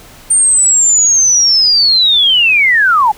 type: linear sweep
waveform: sine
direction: down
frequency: 8870 to 807 Hz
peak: -6 dBFS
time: 0.3-3.12 s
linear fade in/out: 10 ms
effects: pink hiss -38 dBFS RMS until 3.17 s